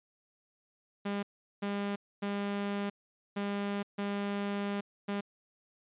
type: tone bursts at uneven times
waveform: sawtooth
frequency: 201.8 Hz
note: G#3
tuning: 49 cents flat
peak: -28 dBFS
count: 6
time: 1.05-1.23 / 1.62-1.96 / 2.22-2.9 / 3.36-3.83 / 3.98-4.81 / 5.08-5.21 s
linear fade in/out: 10 ms
effects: resampled to 8000 Hz

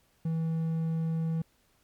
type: tone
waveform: triangle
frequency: 162.5 Hz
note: E3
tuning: 24 cents flat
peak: -25 dBFS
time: 0.25-1.42 s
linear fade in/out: 5 ms
effects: pink hiss -68 dBFS RMS until 1.83 s + MP3 96 kbps

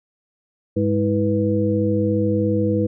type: tone cluster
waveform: sine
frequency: 103 / 206 / 323 / 491.5 Hz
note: G#2 / G#3 / E4 / B4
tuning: -14 / -14 / -35 / -8 cents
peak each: -22 dBFS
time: 0.76-2.87 s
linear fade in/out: 10 ms
effects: none

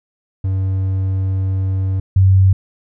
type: tone pair in turn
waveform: triangle / sine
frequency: 95.3 / 95.3 Hz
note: G2 / G2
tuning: -48 / -48 cents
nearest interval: unison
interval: 0 cents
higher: neither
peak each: -13 / -7 dBFS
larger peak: second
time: 0.44-2 / 2.16-2.53 s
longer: first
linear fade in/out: 5 ms
effects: none

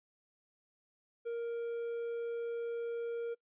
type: tone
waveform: triangle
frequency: 467.4 Hz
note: A#4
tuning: 5 cents sharp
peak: -33 dBFS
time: 1.25-3.35 s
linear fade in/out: 20 ms
effects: noise-tail reverb RT60 0.1 s tail -24 dB re dry + resampled to 8000 Hz

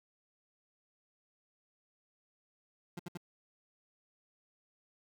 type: tone bursts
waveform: 30% pulse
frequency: 174.61 Hz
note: F3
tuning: in tune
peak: -37 dBFS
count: 3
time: 2.97-3.174 s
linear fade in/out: 5 ms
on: 24 ms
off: 66 ms
effects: none

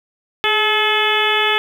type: harmonic tone with a mistuned harmonic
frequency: 430 Hz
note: A4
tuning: 40 cents flat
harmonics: 1 / 2 / 3 / 4 / 5 / 6 / 7 / 8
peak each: -22 / -22 / -22 / -22 / -22 / -22 / -22 / -22 dBFS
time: 0.44-1.58 s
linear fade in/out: 0 ms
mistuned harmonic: 1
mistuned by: -36 cents
effects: 7-bit

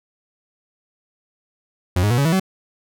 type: tone with pitch steps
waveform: 40% pulse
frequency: 89.4 / 103.89 / 120.72 / 140.28 / 163.02 / 189.43 Hz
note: F2 / G#2 / B2 / C#3 / E3 / F#3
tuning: +41 / +1 / -39 / +21 / -19 / +41 cents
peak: -14 dBFS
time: 1.96-2.398 s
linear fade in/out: 5 ms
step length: 73 ms
effects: none

